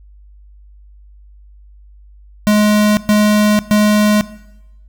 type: tone bursts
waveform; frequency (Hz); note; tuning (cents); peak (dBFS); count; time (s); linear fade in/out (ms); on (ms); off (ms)
square; 210.1; G#3; +20; -9; 3; 2.47-4.21; 0; 500; 120
effects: noise-tail reverb RT60 0.9 s tail -18 dB re dry + added 50 Hz sine -39 dBFS peak until 4.88 s